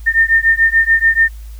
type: beating tone pair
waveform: sine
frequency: 1811 / 1817.9 Hz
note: A6 / A#6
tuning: +49 / -44 cents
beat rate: 6.9 Hz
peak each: -12 dBFS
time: 0.06-1.29 s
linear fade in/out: 20 ms
effects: added 54 Hz sine -28 dBFS peak until 1.59 s + white hiss -48 dBFS RMS until 1.59 s